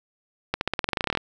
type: accelerating click train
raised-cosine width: 0.3 ms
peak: -7 dBFS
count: 16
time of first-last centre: 0.54-1.173 s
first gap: 71 ms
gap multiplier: 0.92
effects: 8-bit